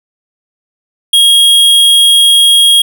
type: tone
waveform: square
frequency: 3274 Hz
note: G#7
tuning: 25 cents flat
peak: -4 dBFS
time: 1.13-2.82 s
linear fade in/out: 5 ms
effects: none